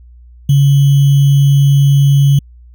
sine tone with sample-and-hold, 140 Hz, C#3, 18 cents sharp, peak -5 dBFS, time 0.49-2.39 s, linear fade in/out 5 ms, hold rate 3150 Hz, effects added 60 Hz sine -36 dBFS peak until 2.74 s

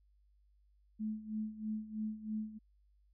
sine tone with tremolo, 216 Hz, A3, 32 cents flat, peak -34 dBFS, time 0.99-2.59 s, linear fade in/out 20 ms, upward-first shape sine, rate 3.1 Hz, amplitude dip 80%, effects added 50 Hz sine -66 dBFS peak until 3.13 s

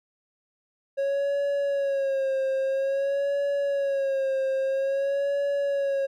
triangle tone with vibrato, 549 Hz, C#5, 17 cents flat, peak -21 dBFS, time 0.97-6.07 s, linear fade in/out 20 ms, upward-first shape sine, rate 0.5 Hz, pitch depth 51 cents each way, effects none

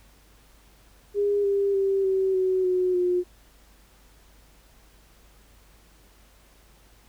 sine tone with pitch steps, 407.1 / 398.5 / 390.1 / 381.8 / 373.7 / 365.8 / 358.1 Hz, G#4 / G4 / G4 / G4 / F#4 / F#4 / F4, -35 / +28 / -8 / -46 / +17 / -20 / +43 cents, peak -20 dBFS, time 1.14-3.24 s, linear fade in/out 50 ms, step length 300 ms, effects added 50 Hz sine -55 dBFS peak until 7.08 s + pink hiss -58 dBFS RMS until 7.08 s

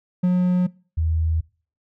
triangle / sine tone pair in turn, 180.4 / 80.64 Hz, F#3 / E2, -44 / -38 cents, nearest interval octave + major second, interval 1394 cents, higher first, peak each -13 / -18 dBFS, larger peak first, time 0.23-0.67 / 0.97-1.41 s, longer neither, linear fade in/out 10 ms, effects noise-tail reverb RT60 0.4 s tail -23 dB re dry

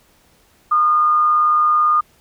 sine tone with amplitude modulation, 1220 Hz, D#6, 34 cents flat, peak -10 dBFS, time 0.71-2.01 s, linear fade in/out 10 ms, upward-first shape sine, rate 158 Hz, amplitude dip 30%, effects pink hiss -55 dBFS RMS until 2.2 s

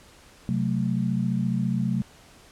sine chord, F# diminished, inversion second, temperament equal, 130.81 / 185 / 220 Hz, C3 / F#3 / A3, 0 / 0 / 0 cents, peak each -27 / -26 / -27 dBFS, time 0.49-2.02 s, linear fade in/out 0 ms, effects pink hiss -52 dBFS RMS until 2.51 s + low-pass 10000 Hz 12 dB/octave

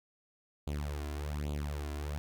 sawtooth tone with flanger, 73.42 Hz, D2, in tune, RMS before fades -37 dBFS, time 0.67-2.18 s, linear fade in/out 0 ms, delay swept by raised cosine 0.27 to 2.97 ms, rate 1.2 Hz, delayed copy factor +0.8, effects none

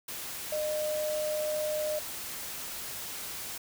sine tone in noise, 610 Hz, D#5, 34 cents flat, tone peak -29 dBFS, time 0.52-1.99 s, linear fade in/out 5 ms, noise white, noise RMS -39 dBFS, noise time 0.08-3.58 s, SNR +7 dB, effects none

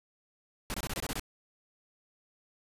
pink noise bursts, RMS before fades -35 dBFS, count 8, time 0.7-1.196 s, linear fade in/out 0 ms, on 41 ms, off 24 ms, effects resampled to 32000 Hz

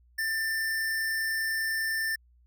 square tone, 1785 Hz, A6, 24 cents sharp, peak -28 dBFS, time 0.18-2.16 s, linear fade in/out 10 ms, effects added 60 Hz sine -58 dBFS peak until 2.46 s

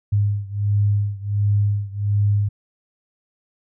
sine beating tone pair, 101.9 / 103.3 Hz, G#2 / G#2, -32 / -9 cents, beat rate 1.4 Hz, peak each -19 / -21 dBFS, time 0.12-2.49 s, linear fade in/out 10 ms, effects none

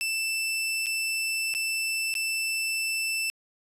sawtooth tone with dropouts, 2655 Hz, E7, 12 cents sharp, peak -23 dBFS, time 0.01-3.3 s, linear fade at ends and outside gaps 0 ms, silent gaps 0.86-0.867 / 1.539-1.549 / 2.14-2.152 s, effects resampled to 32000 Hz

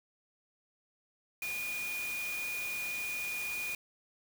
sine tone in noise, 2445 Hz, D#7, 31 cents flat, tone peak -35 dBFS, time 1.42-3.75 s, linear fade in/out 2 ms, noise white, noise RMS -43 dBFS, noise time 1.42-3.75 s, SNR +5 dB, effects none

